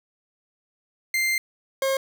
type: tone pair in turn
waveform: 40% pulse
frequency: 2093 / 537.6 Hz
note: C7 / C5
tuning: 0 / +47 cents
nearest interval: 2 octaves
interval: 2353 cents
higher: first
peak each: -20 dBFS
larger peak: neither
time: 1.14-1.38 / 1.82-1.97 s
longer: first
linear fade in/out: 2 ms
effects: none